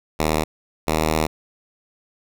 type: tone pair in turn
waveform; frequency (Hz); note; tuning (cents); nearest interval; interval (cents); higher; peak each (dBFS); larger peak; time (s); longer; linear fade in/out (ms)
5% pulse; 77.78 / 78.59; D#2 / D#2; 0 / +18; unison; 18; second; -7; neither; 0.19-0.44 / 0.87-1.27; second; 10
effects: none